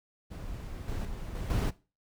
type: noise with level steps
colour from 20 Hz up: brown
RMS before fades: -40 / -34 / -39 / -35 / -27 dBFS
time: 0.3-1.71 s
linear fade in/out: 20 ms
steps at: 0.88 / 1.05 / 1.35 / 1.5 s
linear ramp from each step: 2 ms
effects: noise-tail reverb RT60 0.3 s tail -18 dB re dry